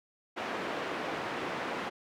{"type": "band-pass noise", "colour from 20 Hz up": "pink", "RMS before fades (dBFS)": -36, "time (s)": [0.36, 1.9], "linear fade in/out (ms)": 20, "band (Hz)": [310, 2200], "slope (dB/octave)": 12, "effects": []}